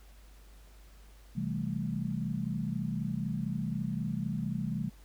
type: chord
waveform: sine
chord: A minor seventh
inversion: first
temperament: equal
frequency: 130.81 / 164.81 / 196 / 220 Hz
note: C3 / E3 / G3 / A3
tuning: 0 / 0 / 0 / 0 cents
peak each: -37 / -36 / -36 / -37 dBFS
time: 1.35-4.9 s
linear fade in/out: 20 ms
effects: added 50 Hz sine -52 dBFS peak until 5.04 s + pink hiss -62 dBFS RMS until 5.04 s